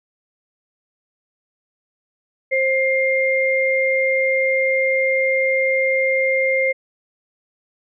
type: tone pair together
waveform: sine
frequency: 528 / 2112 Hz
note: C5 / C7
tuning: +16 / +16 cents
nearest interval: 2 octaves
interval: 2400 cents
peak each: -18 dBFS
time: 2.51-6.73 s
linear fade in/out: 20 ms
effects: none